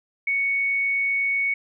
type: tone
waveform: sine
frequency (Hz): 2223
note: C#7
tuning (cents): +4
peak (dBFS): -20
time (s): 0.27-1.54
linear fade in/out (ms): 5
effects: none